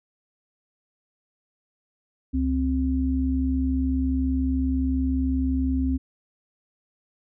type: tone pair together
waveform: sine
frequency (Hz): 69.3 / 262.2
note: C#2 / C4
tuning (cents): 0 / +4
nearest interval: octave + major seventh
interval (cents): 2304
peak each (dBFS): -24 / -23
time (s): 2.33-5.98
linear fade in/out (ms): 20
effects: none